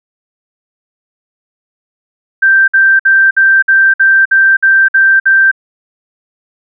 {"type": "tone bursts", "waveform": "sine", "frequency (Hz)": 1568, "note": "G6", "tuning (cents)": 0, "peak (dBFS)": -4, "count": 10, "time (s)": [2.42, 5.515], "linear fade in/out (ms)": 10, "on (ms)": 260, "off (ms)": 55, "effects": []}